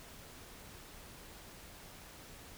silence, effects pink hiss -53 dBFS RMS until 2.57 s

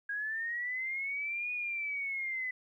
sine linear two-way sweep, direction up then down, 1629 to 2472 to 2000 Hz, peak -33 dBFS, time 0.09-2.51 s, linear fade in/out 5 ms, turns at 1.52 s, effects 12-bit

